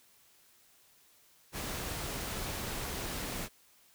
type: noise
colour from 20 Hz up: pink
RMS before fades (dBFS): -38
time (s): 1.52-3.49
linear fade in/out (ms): 50
effects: white hiss -64 dBFS RMS until 3.94 s